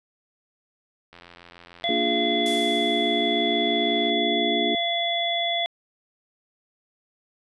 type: click train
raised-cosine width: 0.3 ms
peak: -29 dBFS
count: 258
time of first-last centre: 1.13-4.094 s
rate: 86.7 Hz
type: harmonic tone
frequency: 685 Hz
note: F5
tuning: 34 cents flat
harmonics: 1 / 3 / 5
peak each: -26 / -30 / -25 dBFS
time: 1.84-5.66 s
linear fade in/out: 0 ms
type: chord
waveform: sine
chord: Bb dominant seventh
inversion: none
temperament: equal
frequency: 233.1 / 293.7 / 349.2 / 415.3 Hz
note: Bb3 / D4 / F4 / Ab4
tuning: 0 / 0 / 0 / 0 cents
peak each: -29 dBFS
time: 1.89-4.75 s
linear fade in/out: 2 ms
type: noise with exponential decay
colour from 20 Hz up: blue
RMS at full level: -31 dBFS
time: 2.46-3.71 s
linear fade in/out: 1 ms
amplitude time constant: 270 ms
effects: resampled to 24000 Hz